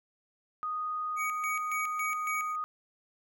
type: tone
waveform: sine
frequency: 1241 Hz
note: D#6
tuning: 5 cents flat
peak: -31 dBFS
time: 0.63-2.64 s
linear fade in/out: 0 ms
type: tone with tremolo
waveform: square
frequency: 2254 Hz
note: C#7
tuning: 28 cents sharp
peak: -33 dBFS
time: 1.16-2.56 s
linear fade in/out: 50 ms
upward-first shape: square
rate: 3.6 Hz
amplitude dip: 75%
effects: none